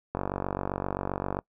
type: click train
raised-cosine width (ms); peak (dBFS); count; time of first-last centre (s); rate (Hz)
1; -15; 60; 0.15-1.389; 47.6
effects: noise-tail reverb RT60 0.1 s tail -24 dB re dry